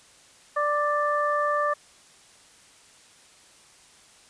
harmonic tone, 589 Hz, D5, 5 cents sharp, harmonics 1 / 2 / 3, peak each -26 / -24 / -31 dBFS, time 0.56-1.74 s, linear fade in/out 10 ms, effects white hiss -54 dBFS RMS until 4.29 s + resampled to 22050 Hz

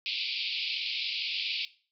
pink band-pass noise, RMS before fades -33 dBFS, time 0.06-1.65 s, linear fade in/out 0 ms, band 2300 to 4900 Hz, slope 96 dB/octave, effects noise-tail reverb RT60 0.4 s tail -18 dB re dry

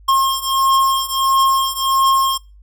square beating tone pair, 1072 / 1073.5 Hz, C6 / C6, +42 / +44 cents, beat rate 1.5 Hz, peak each -18 / -16 dBFS, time 0.08-2.38 s, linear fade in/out 10 ms, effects noise-tail reverb RT60 0.3 s tail -25 dB re dry + added 50 Hz sine -41 dBFS peak until 2.62 s

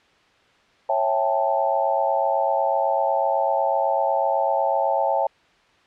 sine chord, A dominant seventh, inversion first, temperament just, 550 / 660 / 792 / 880 Hz, C#5 / E5 / G5 / A5, -14 / +2 / +18 / 0 cents, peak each -24 dBFS, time 0.89-5.27 s, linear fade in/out 5 ms, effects white hiss -57 dBFS RMS until 5.86 s + low-pass 3000 Hz 12 dB/octave

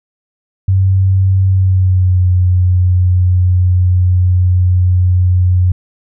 sine tone with pitch glide, 95.2 to 90.64 Hz, F#2 to F#2, +50 to -35 cents, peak -7 dBFS, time 0.68-5.72 s, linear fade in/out 5 ms, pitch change -85 cents, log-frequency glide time 1.46-2.26 s, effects none

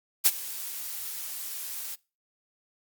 blue noise with ADSR envelope, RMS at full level -17 dBFS, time 0.24-1.96 s, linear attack 23 ms, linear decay 43 ms, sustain -19 dB, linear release 22 ms, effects noise-tail reverb RT60 0.3 s tail -23 dB re dry + Opus 48 kbps

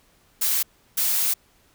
blue noise bursts at uneven times, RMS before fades -22 dBFS, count 2, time 0.41-0.63 / 0.97-1.34 s, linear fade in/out 10 ms, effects pink hiss -60 dBFS RMS until 1.74 s

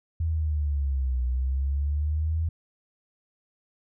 sine linear two-way sweep, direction down then up, 82.41 to 61.5 to 82.41 Hz, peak -23 dBFS, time 0.2-2.49 s, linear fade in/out 5 ms, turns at 1.24 s, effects none

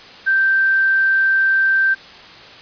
sine tone with quantisation, 1565 Hz, G6, 3 cents flat, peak -12 dBFS, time 0.26-1.95 s, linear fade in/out 20 ms, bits 7, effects white hiss -39 dBFS RMS until 2.61 s + resampled to 11025 Hz

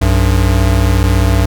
square tone pair together, 60.97 / 95.6 Hz, B1 / G2, -22 / -43 cents, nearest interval minor sixth, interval 779 cents, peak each -12 dBFS, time 0.01-1.46 s, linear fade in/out 10 ms, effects none

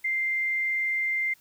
sine tone, 2093 Hz, C7, in tune, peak -24 dBFS, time 0.04-1.34 s, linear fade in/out 10 ms, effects white hiss -60 dBFS RMS until 1.4 s

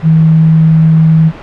sine tone, 160 Hz, D#3, 49 cents sharp, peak -3 dBFS, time 0.02-1.32 s, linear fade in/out 50 ms, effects pink hiss -28 dBFS RMS until 1.42 s + low-pass 2000 Hz 12 dB/octave

